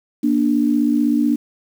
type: tone pair together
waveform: sine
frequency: 237.6 / 293.6 Hz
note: A#3 / D4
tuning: +33 / 0 cents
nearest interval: major third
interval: 367 cents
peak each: -17 / -16 dBFS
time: 0.23-1.36 s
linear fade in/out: 10 ms
effects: 7-bit